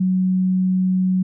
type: tone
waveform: sine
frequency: 185.6 Hz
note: F#3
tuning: 6 cents sharp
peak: -15 dBFS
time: 0-1.23 s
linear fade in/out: 10 ms
effects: none